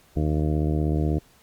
harmonic tone, 76.3 Hz, D#2, 33 cents flat, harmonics 1 / 2 / 3 / 4 / 5 / 6 / 7 / 8 / 9, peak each -24 / -25 / -33 / -28 / -33 / -36 / -40 / -42 / -38 dBFS, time 0.16-1.19 s, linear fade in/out 10 ms, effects pink hiss -57 dBFS RMS until 1.42 s + Opus 48 kbps

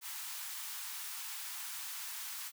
white high-pass noise, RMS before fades -43 dBFS, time 0.01-2.52 s, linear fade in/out 50 ms, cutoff 830 Hz, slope 48 dB/octave, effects none

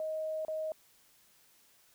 sine tone with dropouts, 628 Hz, D#5, 16 cents sharp, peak -33 dBFS, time 0-0.72 s, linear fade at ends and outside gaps 1 ms, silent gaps 0.45-0.482 s, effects white hiss -65 dBFS RMS until 1.94 s

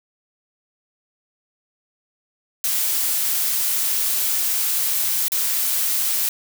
blue noise with dropouts, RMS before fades -21 dBFS, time 2.64-6.29 s, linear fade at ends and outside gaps 1 ms, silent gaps 5.282-5.319 s, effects none

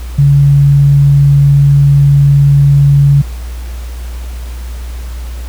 sine tone, 141.3 Hz, C#3, 34 cents sharp, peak -3 dBFS, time 0.18-3.22 s, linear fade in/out 10 ms, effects added 60 Hz sine -19 dBFS peak until 5.48 s + pink hiss -35 dBFS RMS until 5.48 s

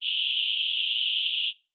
pink band-pass noise, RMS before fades -27 dBFS, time 0.01-1.53 s, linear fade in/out 50 ms, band 2800 to 3400 Hz, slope 96 dB/octave, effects noise-tail reverb RT60 0.3 s tail -21 dB re dry + Opus 24 kbps

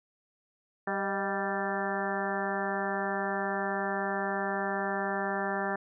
harmonic tone with a mistuned harmonic, 196.1 Hz, G3, 1 cent sharp, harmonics 1 / 2 / 3 / 4 / 5 / 6 / 7 / 8 / 9, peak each -37 / -36 / -37 / -35 / -40 / -41 / -40 / -40 / -37 dBFS, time 0.87-5.76 s, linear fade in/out 5 ms, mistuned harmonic 3, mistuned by +67 cents, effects none

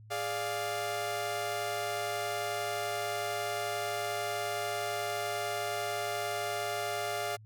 sawtooth chord, D diminished, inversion second, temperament equal, 415.3 / 587.3 / 698.5 Hz, Ab4 / D5 / F5, 0 / 0 / 0 cents, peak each -35 / -34 / -31 dBFS, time 0.1-7.37 s, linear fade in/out 20 ms, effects added 108 Hz sine -50 dBFS peak until 7.45 s

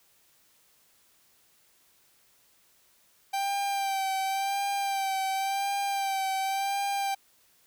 45% pulse tone with vibrato, 784 Hz, G5, in tune, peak -27 dBFS, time 3.33-7.15 s, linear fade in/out 10 ms, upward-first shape sine, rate 0.92 Hz, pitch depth 33 cents each way, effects white hiss -64 dBFS RMS until 7.66 s

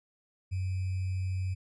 sine tone with sample-and-hold, 93.3 Hz, F#2, 15 cents sharp, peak -29 dBFS, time 0.51-1.55 s, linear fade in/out 20 ms, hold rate 2450 Hz, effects resampled to 24000 Hz

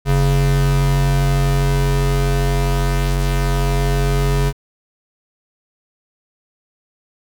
square tone pair together, 46.25 / 138.59 Hz, F#1 / C#3, 0 / 0 cents, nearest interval octave + perfect fifth, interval 1900 cents, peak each -17 / -17 dBFS, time 0.05-4.53 s, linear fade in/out 50 ms, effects none

